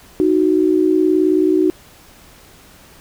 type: tone pair together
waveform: sine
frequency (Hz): 311.3 / 370.2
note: D#4 / F#4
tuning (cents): +1 / +1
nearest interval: minor third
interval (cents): 300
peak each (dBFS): -14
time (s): 0.2-1.7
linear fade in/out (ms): 0
effects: pink hiss -45 dBFS RMS until 3 s